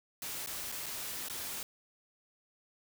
white noise with dropouts, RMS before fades -40 dBFS, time 0.22-1.63 s, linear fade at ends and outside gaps 1 ms, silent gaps 0.462-0.472 / 0.717-0.722 / 0.86-0.864 / 1.285-1.298 s, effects none

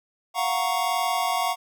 square chord, Gb major seventh, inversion third, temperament equal, 698.5 / 740 / 932.3 / 1108.7 Hz, F5 / Gb5 / Bb5 / Db6, 0 / 0 / 0 / 0 cents, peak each -29 / -28 / -30 / -29 dBFS, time 0.34-1.56 s, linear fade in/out 50 ms, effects none

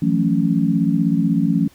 sine chord, F# minor seventh, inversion third, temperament equal with one note detuned, 164.81 / 180.98 / 220 / 277.2 Hz, E3 / F#3 / A3 / C#4, 0 / -38 / 0 / 0 cents, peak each -20 dBFS, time 0.02-1.68 s, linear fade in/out 5 ms, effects pink hiss -52 dBFS RMS until 1.74 s

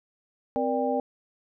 sine tone cluster, 259.4 / 474.1 / 589 / 795 Hz, C4 / A#4 / D5 / G5, -15 / +29 / +5 / +24 cents, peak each -29 dBFS, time 0.56-1 s, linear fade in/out 0 ms, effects none

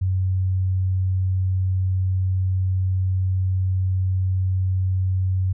sine tone, 93.5 Hz, F#2, 19 cents sharp, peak -18 dBFS, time 0.01-5.53 s, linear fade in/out 10 ms, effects none

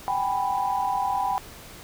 sine tone cluster, 769 / 809 / 989 Hz, G5 / G#5 / B5, -33 / -46 / +2 cents, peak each -27 dBFS, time 0.08-1.38 s, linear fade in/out 0 ms, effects pink hiss -44 dBFS RMS until 1.83 s

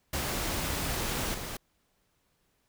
pink noise with level steps, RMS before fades -32 / -38 dBFS, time 0.13-1.57 s, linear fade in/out 5 ms, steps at 1.34 s, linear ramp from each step 5 ms, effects pink hiss -73 dBFS RMS until 2.68 s

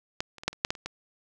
clicks, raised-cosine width 0.2 ms, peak -11 / -28 / -23 / -7 / -28 / -6 / -9 / -27 / -17 dBFS, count 9, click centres 0.205 / 0.383 / 0.435 / 0.48 / 0.53 / 0.649 / 0.705 / 0.752 / 0.86 s, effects none

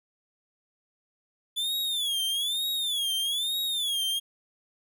45% pulse tone with vibrato, 3455 Hz, A7, 32 cents flat, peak -26 dBFS, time 1.56-4.2 s, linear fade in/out 20 ms, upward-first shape sine, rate 1.1 Hz, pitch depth 160 cents each way, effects none

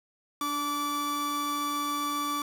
45% pulse tone pair together, 291.4 / 1158.2 Hz, D4 / D6, -13 / -24 cents, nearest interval 2 octaves, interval 2389 cents, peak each -35 / -29 dBFS, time 0.41-2.42 s, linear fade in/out 2 ms, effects none

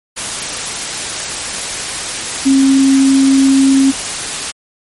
sine tone in noise, 270 Hz, C#4, 45 cents flat, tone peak -6 dBFS, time 2.45-3.92 s, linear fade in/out 20 ms, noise white, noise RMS -20 dBFS, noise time 0.16-4.52 s, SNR +11 dB, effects MP3 48 kbps

